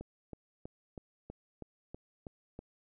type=click train; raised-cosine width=2 ms; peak=-30 dBFS; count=9; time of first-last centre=0.01-2.591 s; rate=3.1 Hz; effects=none